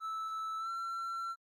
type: tone with pitch glide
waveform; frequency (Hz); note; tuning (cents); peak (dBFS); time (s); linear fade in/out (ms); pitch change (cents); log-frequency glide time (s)
triangle; 1312 to 1353.6; E6 to E6; -9 to +45; -34; 0-1.36; 50; +54; 0.58-0.7
effects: Opus 24 kbps